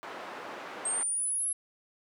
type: band-pass noise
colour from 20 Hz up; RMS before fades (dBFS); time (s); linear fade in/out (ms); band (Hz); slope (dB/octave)
white; -42; 0.03-1.03; 0; 320 to 1300; 12
type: linear sweep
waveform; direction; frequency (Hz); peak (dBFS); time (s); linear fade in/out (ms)
sine; up; 8372 to 11050; -28; 0.85-1.53; 5
effects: none